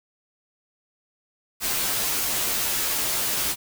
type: noise with comb filter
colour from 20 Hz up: white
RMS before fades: -25 dBFS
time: 1.6-3.56 s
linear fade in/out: 50 ms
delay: 12 ms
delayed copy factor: -0.9
effects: none